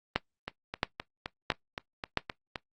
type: two click trains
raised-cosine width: 0.3 ms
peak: -9 / -18 dBFS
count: 4 / 9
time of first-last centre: 0.16-2.173 / 0.48-2.558 s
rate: 1.49 / 3.85 Hz
effects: noise-tail reverb RT60 0.1 s tail -18 dB re dry + Opus 24 kbps